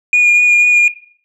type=tone with vibrato; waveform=sine; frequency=2437 Hz; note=D#7; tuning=37 cents flat; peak=-4 dBFS; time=0.13-0.88 s; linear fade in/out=2 ms; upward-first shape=sine; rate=4.1 Hz; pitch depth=14 cents each way; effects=noise-tail reverb RT60 0.5 s tail -17 dB re dry + tanh soft clip ceiling -5 dBFS